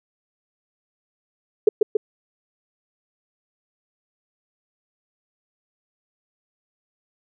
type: tone with echo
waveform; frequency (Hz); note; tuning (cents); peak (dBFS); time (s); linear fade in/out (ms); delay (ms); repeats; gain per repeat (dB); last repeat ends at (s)
sine; 424.8; G#4; +39; -8; 1.67-1.69; 5; 140; 2; -3; 1.97
effects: none